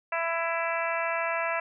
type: harmonic tone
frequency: 332.8 Hz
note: E4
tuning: 17 cents sharp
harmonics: 2 / 3 / 4 / 5 / 6 / 7 / 8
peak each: -31 / -33 / -34 / -35 / -36 / -36 / -37 dBFS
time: 0.12-1.6 s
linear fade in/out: 5 ms
effects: none